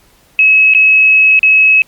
sine tone with dropouts, 2571 Hz, E7, 44 cents flat, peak -4 dBFS, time 0.39-1.82 s, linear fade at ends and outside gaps 1 ms, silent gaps 0.738-0.748 / 1.392-1.43 s, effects pink hiss -49 dBFS RMS until 1.87 s + Opus 48 kbps

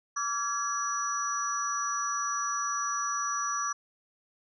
sine tone cluster, 1150 / 1368 / 1674 / 5870 Hz, D6 / F6 / G#6 / F#8, -37 / -36 / +13 / -15 cents, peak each -31 / -38 / -39 / -33 dBFS, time 0.16-3.73 s, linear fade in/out 10 ms, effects none

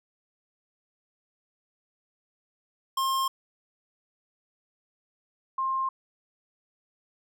square / sine tone pair in turn, 1065 / 1059.8 Hz, C6 / C6, +30 / +22 cents, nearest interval unison, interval 8 cents, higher first, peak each -25 dBFS, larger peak neither, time 2.97-3.28 / 5.58-5.89 s, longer neither, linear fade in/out 5 ms, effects none

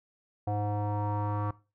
square tone with low-pass filter sweep, 103.83 Hz, G#2, in tune, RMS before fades -31 dBFS, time 0.47-1.51 s, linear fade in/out 5 ms, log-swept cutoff 730 to 1100 Hz, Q 5.7, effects noise-tail reverb RT60 0.3 s tail -19 dB re dry

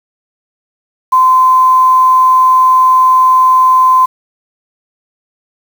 sine tone with quantisation, 1030 Hz, C6, 28 cents flat, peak -4 dBFS, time 1.12-4.06 s, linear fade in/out 10 ms, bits 5, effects none

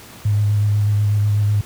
sine tone with vibrato, 103.83 Hz, G#2, in tune, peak -13 dBFS, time 0.25-1.61 s, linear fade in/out 5 ms, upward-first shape square, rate 8.1 Hz, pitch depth 15 cents each way, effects pink hiss -40 dBFS RMS until 1.65 s + high-pass 60 Hz 12 dB/octave

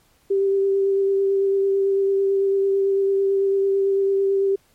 sine tone with vibrato, 392 Hz, G4, in tune, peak -16 dBFS, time 0.3-4.56 s, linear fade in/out 10 ms, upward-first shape sine, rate 9 Hz, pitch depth 13 cents each way, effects pink hiss -60 dBFS RMS until 4.74 s + MP3 64 kbps

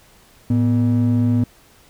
triangle ring-modulated tone, 177.8 Hz, F3, 31 cents sharp, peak -8 dBFS, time 0.5-1.44 s, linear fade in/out 5 ms, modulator 67.6 Hz, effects tanh soft clip ceiling -6 dBFS + pink hiss -51 dBFS RMS until 1.89 s

